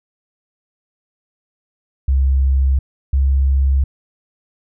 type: tone pair in turn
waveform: sine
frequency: 67 / 67.74 Hz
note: C2 / C#2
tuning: +42 / -39 cents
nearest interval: unison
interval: 19 cents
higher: second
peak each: -11 dBFS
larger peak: neither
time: 2.08-2.79 / 3.13-3.84 s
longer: neither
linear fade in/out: 5 ms
effects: none